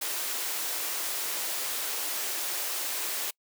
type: high-pass noise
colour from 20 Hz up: white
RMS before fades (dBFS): -32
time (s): 0.01-3.31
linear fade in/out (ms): 10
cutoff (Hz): 320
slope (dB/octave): 24
effects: noise-tail reverb RT60 0.1 s tail -26 dB re dry